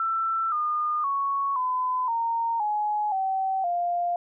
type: tone with pitch steps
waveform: sine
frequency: 1335 / 1217.1 / 1109.7 / 1011.7 / 922.4 / 841 / 766.8 / 699.1 Hz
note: E6 / D#6 / C#6 / B5 / A#5 / G#5 / G5 / F5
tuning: +22 / -39 / +2 / +41 / -19 / +22 / -38 / +2 cents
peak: -23 dBFS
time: 0-4.16 s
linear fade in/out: 2 ms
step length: 520 ms
effects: none